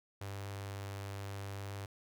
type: tone with notch filter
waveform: sawtooth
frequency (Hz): 99.2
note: G2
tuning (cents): +21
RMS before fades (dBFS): -43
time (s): 0.21-1.86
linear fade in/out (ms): 5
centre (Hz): 220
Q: 1
effects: none